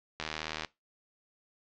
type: click train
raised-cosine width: 0.2 ms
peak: -17 dBFS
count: 36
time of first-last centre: 0.2-0.648 s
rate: 78.2 Hz
effects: noise-tail reverb RT60 0.2 s tail -20 dB re dry + low-pass 5000 Hz 12 dB/octave